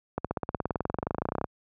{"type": "accelerating click train", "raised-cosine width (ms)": 1, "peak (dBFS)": -14, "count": 29, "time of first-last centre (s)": [0.18, 1.442], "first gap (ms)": 66, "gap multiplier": 0.97, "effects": ["high-pass 60 Hz 12 dB/octave"]}